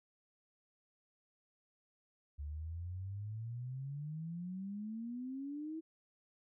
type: exponential sweep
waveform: sine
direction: up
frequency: 71 to 326.3 Hz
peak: -40 dBFS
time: 2.38-5.81 s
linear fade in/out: 20 ms
effects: none